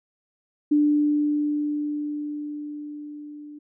sine tone with level ramp, 295.9 Hz, D4, 13 cents sharp, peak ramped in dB -15 to -38 dBFS, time 0.71-3.59 s, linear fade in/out 10 ms, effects none

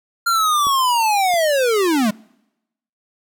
square linear sweep, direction down, 1396.9 to 197.8 Hz, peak -15 dBFS, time 0.26-2.11 s, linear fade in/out 10 ms
clicks, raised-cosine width 2 ms, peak -20 / -27 dBFS, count 2, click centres 0.669 / 1.34 s
effects noise-tail reverb RT60 0.9 s tail -26 dB re dry

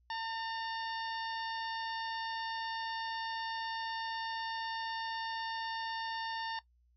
harmonic tone with a mistuned harmonic, 904 Hz, A5, 47 cents sharp, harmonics 1 / 2 / 3 / 4 / 5 / 6, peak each -37 / -43 / -49 / -48 / -49 / -51 dBFS, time 0.1-6.59 s, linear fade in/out 2 ms, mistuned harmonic 3, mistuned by +81 cents, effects noise-tail reverb RT60 0.1 s tail -17 dB re dry + added 60 Hz sine -66 dBFS peak until 6.96 s

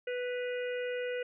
harmonic tone with a mistuned harmonic, 493.9 Hz, B4, in tune, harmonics 1 / 3 / 4 / 5 / 6, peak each -33 / -43 / -45 / -47 / -49 dBFS, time 0.07-1.23 s, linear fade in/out 5 ms, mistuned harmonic 6, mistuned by -62 cents, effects none

